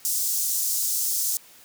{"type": "high-pass noise", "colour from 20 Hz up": "pink", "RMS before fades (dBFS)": -25, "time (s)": [0.05, 1.37], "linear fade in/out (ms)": 0, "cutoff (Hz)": 6000, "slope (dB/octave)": 24, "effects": ["white hiss -51 dBFS RMS until 1.64 s", "high-pass 80 Hz 12 dB/octave"]}